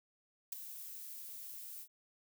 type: noise with ADSR envelope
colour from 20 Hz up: violet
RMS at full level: -37 dBFS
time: 0.52-1.88 s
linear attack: 5 ms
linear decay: 15 ms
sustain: -11 dB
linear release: 72 ms
effects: none